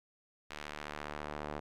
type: tone with band-pass filter sweep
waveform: sawtooth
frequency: 74.6 Hz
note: D2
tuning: 28 cents sharp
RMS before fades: -43 dBFS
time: 0.5-1.6 s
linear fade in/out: 10 ms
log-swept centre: 2500 to 750 Hz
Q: 0.75
effects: none